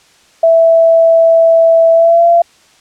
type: tone with pitch glide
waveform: sine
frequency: 659.3 to 682.9 Hz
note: E5 to F5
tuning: 0 to -39 cents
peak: -4 dBFS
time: 0.43-2.42 s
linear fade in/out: 5 ms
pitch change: +61 cents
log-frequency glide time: 1.93-2.27 s
effects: white hiss -47 dBFS RMS until 2.8 s + low-pass 7000 Hz 12 dB/octave